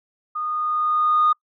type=tone with level ramp; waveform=sine; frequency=1229 Hz; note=D#6; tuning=22 cents flat; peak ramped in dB=-24 to -12 dBFS; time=0.35-1.33 s; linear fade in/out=10 ms; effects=noise-tail reverb RT60 0.1 s tail -26 dB re dry + tanh soft clip ceiling -10 dBFS